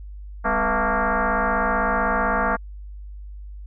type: tone with frequency modulation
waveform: sine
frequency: 256.9 Hz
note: C4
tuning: 32 cents flat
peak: -18 dBFS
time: 0.44-2.57 s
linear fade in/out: 20 ms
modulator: 229 Hz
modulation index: 6.1
effects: added 50 Hz sine -34 dBFS peak until 3.66 s